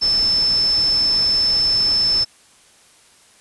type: tone in noise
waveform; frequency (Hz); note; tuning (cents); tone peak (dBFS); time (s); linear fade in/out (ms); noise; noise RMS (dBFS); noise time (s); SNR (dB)
sine; 5274; E8; 0; -14; 0.01-2.25; 20; pink; -32; 0.01-2.25; +15
effects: white hiss -51 dBFS RMS until 3.4 s + resampled to 24000 Hz